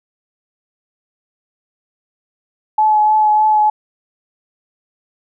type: tone with vibrato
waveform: sine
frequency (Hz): 855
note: A5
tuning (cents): -50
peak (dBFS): -9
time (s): 2.78-3.7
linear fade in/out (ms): 5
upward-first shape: triangle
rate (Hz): 3.3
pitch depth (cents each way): 19
effects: none